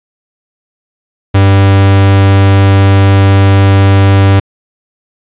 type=tone; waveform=45% pulse; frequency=98 Hz; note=G2; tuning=in tune; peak=-3 dBFS; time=1.34-4.4 s; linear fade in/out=10 ms; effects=resampled to 8000 Hz + 7-bit